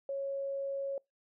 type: tone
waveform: sine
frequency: 551 Hz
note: C#5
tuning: 11 cents flat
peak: -33 dBFS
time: 0.09-0.98 s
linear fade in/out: 2 ms
effects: noise-tail reverb RT60 0.2 s tail -26 dB re dry